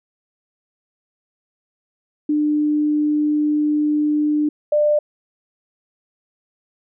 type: tone pair in turn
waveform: sine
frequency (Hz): 299.3 / 596.2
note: D4 / D5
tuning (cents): +33 / +26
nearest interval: octave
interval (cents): 1193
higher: second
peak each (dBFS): -15 / -13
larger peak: second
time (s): 2.29-4.49 / 4.72-4.99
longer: first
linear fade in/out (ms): 5
effects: none